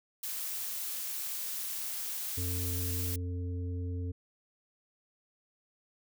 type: noise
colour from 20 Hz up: blue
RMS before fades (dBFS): -37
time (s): 0.23-3.16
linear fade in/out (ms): 5
type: harmonic tone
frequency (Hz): 89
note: F2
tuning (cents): +33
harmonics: 1 / 3 / 5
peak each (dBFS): -33 / -43 / -47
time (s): 2.37-4.12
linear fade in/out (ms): 10
effects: none